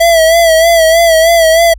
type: tone with vibrato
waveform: square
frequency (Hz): 659.3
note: E5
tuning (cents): 0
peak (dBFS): -5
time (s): 0-1.74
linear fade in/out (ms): 10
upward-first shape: sine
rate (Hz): 3.2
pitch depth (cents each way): 53
effects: added 50 Hz sine -27 dBFS peak until 1.78 s